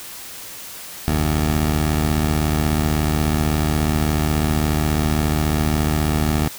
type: tone pair together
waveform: 15% pulse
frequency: 45.5 / 76.4 Hz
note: F#1 / D#2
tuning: -28 / -31 cents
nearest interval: major sixth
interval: 897 cents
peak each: -20 / -11 dBFS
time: 1.08-6.48 s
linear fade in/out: 0 ms
effects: white hiss -35 dBFS RMS until 6.58 s